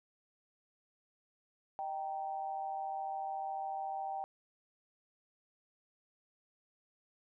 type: tone with amplitude modulation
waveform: sine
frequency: 780 Hz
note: G5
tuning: 9 cents flat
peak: -33 dBFS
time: 1.79-4.24 s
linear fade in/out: 0 ms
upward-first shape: sine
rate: 154 Hz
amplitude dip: 70%
effects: none